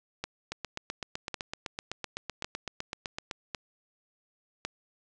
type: two click trains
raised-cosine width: 0.2 ms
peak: -16 / -17 dBFS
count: 5 / 23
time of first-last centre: 0.24-4.65 / 0.52-3.312 s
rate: 0.907 / 7.88 Hz
effects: resampled to 24000 Hz + 8-bit